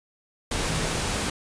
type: tone in noise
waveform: sine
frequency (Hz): 162.4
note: E3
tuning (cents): -26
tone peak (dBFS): -33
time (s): 0.67-1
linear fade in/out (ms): 5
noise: pink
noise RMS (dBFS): -27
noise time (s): 0.51-1.3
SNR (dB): -9
effects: resampled to 22050 Hz